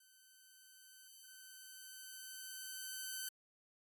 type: tone with level ramp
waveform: 5% pulse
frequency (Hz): 1529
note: G6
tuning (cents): -44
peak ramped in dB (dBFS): -54 to -30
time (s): 0-3.29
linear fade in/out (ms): 5
effects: AAC 64 kbps